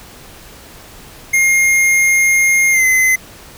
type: tone with pitch glide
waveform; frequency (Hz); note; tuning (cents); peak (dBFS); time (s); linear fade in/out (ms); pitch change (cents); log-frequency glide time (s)
square; 2131 to 2047; C7 to C7; +31 to -38; -10; 1.33-3.16; 10; -69; 2.71-2.85
effects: pink hiss -38 dBFS RMS until 3.57 s